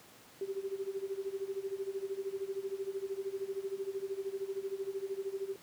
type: tone with tremolo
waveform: sine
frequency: 390 Hz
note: G4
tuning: 9 cents flat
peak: -32 dBFS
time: 0.41-5.56 s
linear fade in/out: 2 ms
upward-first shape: sine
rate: 13 Hz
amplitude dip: 85%
effects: pink hiss -57 dBFS RMS until 5.62 s + high-pass 150 Hz 12 dB/octave